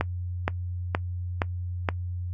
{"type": "click train", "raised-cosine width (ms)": 0.5, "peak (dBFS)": -8, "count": 5, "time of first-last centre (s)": [0.01, 1.888], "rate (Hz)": 2.13, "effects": ["noise-tail reverb RT60 0.1 s tail -21 dB re dry", "added 89 Hz sine -29 dBFS peak until 2.33 s"]}